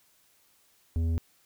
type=tone with tanh clipping; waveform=sine; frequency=82.41 Hz; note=E2; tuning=in tune; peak=-26 dBFS; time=0.96-1.18 s; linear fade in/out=0 ms; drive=9 dB; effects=white hiss -65 dBFS RMS until 1.45 s